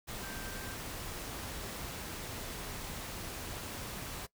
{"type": "tone in noise", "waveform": "sine", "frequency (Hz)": 1568, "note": "G6", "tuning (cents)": 0, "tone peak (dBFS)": -48, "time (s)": [0.22, 0.75], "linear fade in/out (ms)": 20, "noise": "pink", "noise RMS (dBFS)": -42, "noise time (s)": [0.07, 4.27], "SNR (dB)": -9, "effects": ["noise-tail reverb RT60 0.1 s tail -20 dB re dry"]}